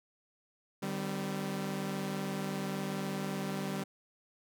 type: tone cluster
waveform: sawtooth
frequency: 151.1 / 194.8 / 255.8 Hz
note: D3 / G3 / C4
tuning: +50 / -11 / -39 cents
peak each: -36 / -32 / -39 dBFS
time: 0.82-3.84 s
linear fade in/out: 10 ms
effects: none